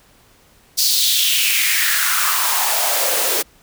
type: noise with high-pass filter sweep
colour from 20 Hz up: white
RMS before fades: -17 dBFS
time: 0.77-3.43 s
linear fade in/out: 20 ms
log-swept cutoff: 4900 to 400 Hz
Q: 3.6
effects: pink hiss -52 dBFS RMS until 3.62 s